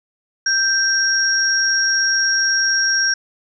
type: tone pair together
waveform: sine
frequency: 1571 / 5598 Hz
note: G6 / F8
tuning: +3 / +3 cents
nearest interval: octave + minor seventh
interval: 2200 cents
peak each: -17 dBFS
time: 0.46-3.14 s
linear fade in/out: 5 ms
effects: none